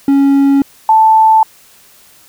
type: tone pair in turn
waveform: triangle / sine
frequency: 277.2 / 880.1 Hz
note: C#4 / A5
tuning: 0 / 0 cents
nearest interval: octave + minor sixth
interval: 2000 cents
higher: second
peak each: -4 dBFS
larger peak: neither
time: 0.08-0.62 / 0.89-1.43 s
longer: neither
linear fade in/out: 2 ms
effects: white hiss -44 dBFS RMS until 2.28 s

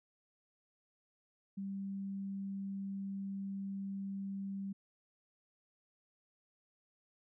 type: tone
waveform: sine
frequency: 196 Hz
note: G3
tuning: in tune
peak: -38 dBFS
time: 1.57-4.73 s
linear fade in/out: 10 ms
effects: none

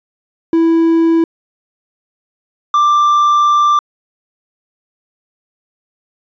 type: tone pair in turn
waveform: triangle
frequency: 329.6 / 1180.7 Hz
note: E4 / D6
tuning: 0 / +9 cents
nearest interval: octave + minor seventh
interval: 2209 cents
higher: second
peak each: -6 dBFS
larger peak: neither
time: 0.53-1.24 / 2.74-3.79 s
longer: second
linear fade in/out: 2 ms
effects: resampled to 16000 Hz

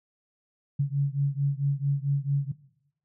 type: beating tone pair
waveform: sine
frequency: 138.7 / 143.2 Hz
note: C#3 / D3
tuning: +1 / -43 cents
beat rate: 4.5 Hz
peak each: -26 dBFS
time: 0.79-2.52 s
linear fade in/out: 10 ms
effects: noise-tail reverb RT60 0.8 s tail -19 dB re dry

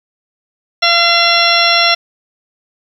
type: harmonic tone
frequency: 684 Hz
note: F5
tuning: 36 cents flat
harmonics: 1 / 2 / 3 / 4 / 5 / 6 / 8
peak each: -16 / -16 / -16 / -16 / -16 / -16 / -16 dBFS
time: 0.82-1.95 s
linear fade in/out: 10 ms
type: clicks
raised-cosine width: 1 ms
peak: -24 dBFS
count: 3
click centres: 1.095 / 1.272 / 1.375 s
effects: 7-bit

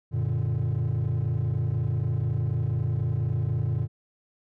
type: chord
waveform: triangle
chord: Gb augmented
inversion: none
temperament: equal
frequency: 92.5 / 116.54 / 146.83 Hz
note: Gb2 / Bb2 / D3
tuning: 0 / 0 / 0 cents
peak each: -27 / -23 / -26 dBFS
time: 0.11-3.88 s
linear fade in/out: 50 ms
effects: tanh soft clip ceiling -18 dBFS

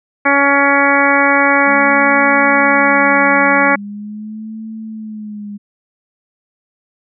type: harmonic tone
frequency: 280.6 Hz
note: C#4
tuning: 21 cents sharp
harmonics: 1 / 2 / 3 / 4 / 5 / 6 / 7 / 8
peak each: -17 / -17 / -17 / -17 / -17 / -17 / -17 / -17 dBFS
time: 0.25-3.76 s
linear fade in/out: 10 ms
type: tone with vibrato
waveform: sine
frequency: 210 Hz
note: G#3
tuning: 19 cents sharp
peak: -24 dBFS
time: 1.66-5.58 s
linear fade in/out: 20 ms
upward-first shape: sine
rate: 0.41 Hz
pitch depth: 87 cents each way
effects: none

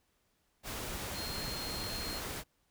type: tone in noise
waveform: sine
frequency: 4228 Hz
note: C8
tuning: 17 cents sharp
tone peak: -41 dBFS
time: 1.13-2.22 s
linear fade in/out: 50 ms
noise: pink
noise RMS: -40 dBFS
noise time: 0.63-2.44 s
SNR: -4 dB
effects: pink hiss -75 dBFS RMS until 2.7 s

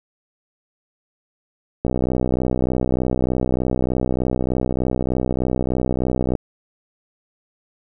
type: click train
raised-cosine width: 2 ms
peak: -7 dBFS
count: 286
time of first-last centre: 1.85-6.352 s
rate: 63.3 Hz
effects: none

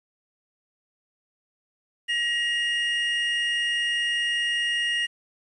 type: tone pair together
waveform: triangle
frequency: 1900 / 2845 Hz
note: A#6 / F7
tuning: +33 / +31 cents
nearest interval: perfect fifth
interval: 698 cents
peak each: -24 dBFS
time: 2.08-5.07 s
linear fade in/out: 20 ms
effects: resampled to 24000 Hz + 9-bit

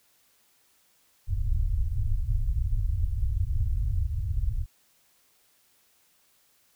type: low-pass noise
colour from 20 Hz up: pink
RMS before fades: -26 dBFS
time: 1.27-4.66 s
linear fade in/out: 50 ms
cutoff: 110 Hz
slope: 48 dB/octave
effects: white hiss -65 dBFS RMS until 6.75 s

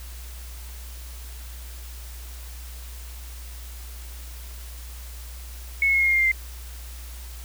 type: tone with pitch steps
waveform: sine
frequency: 2198 / 2182 / 2165 / 2149 / 2133 / 2117 / 2101 / 2085 Hz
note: C#7 / C#7 / C#7 / C7 / C7 / C7 / C7 / C7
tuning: -15 / -28 / -41 / +46 / +33 / +20 / +7 / -7 cents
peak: -17 dBFS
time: 5.82-6.316 s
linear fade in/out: 2 ms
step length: 62 ms
effects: added 60 Hz sine -36 dBFS peak until 7.44 s + white hiss -45 dBFS RMS until 7.44 s

